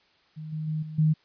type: tone with level steps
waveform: sine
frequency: 155.56 Hz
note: D#3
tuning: in tune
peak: -35 / -29 / -26 / -35 / -18 dBFS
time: 0.36-1.14 s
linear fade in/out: 20 ms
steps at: 0.52 / 0.67 / 0.82 / 0.98 s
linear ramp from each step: 10 ms
effects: white hiss -63 dBFS RMS until 1.24 s + resampled to 11025 Hz